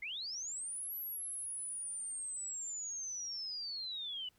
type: linear two-way sweep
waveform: sine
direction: up then down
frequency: 2032 to 11840 to 2923 Hz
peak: -39 dBFS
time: 0.02-4.29 s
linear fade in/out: 5 ms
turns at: 0.95 s
effects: pink hiss -72 dBFS RMS until 4.38 s